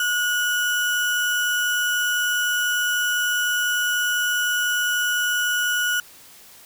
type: tone with sample-and-hold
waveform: sine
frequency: 1453 Hz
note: F#6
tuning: 32 cents flat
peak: -19 dBFS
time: 0-6 s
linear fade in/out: 2 ms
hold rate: 4410 Hz
effects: white hiss -47 dBFS RMS until 6.65 s